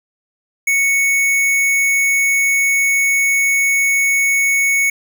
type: tone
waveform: square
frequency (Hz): 2217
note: C#7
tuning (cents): 0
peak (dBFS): -13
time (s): 0.67-4.9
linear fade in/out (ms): 5
effects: none